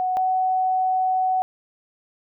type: tone pair in turn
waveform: sine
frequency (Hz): 740 / 747.7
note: F#5 / F#5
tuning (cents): 0 / +18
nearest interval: unison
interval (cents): 18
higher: second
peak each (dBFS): -20 / -18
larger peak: second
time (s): 0-0.17 / 0.17-1.42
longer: second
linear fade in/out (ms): 0
effects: none